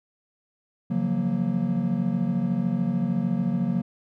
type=chord; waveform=triangle; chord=Gb major seventh; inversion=second; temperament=equal with one note detuned; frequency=138.59 / 171.42 / 185 / 233.1 Hz; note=Db3 / F3 / Gb3 / Bb3; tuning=0 / -32 / 0 / 0 cents; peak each=-29 / -27 / -24 / -25 dBFS; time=0.9-3.82 s; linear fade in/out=10 ms; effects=none